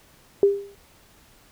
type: tone with exponential decay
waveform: sine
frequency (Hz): 400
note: G4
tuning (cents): +35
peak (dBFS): -10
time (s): 0.43-0.75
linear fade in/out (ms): 1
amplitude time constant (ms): 69
effects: pink hiss -55 dBFS RMS until 1.51 s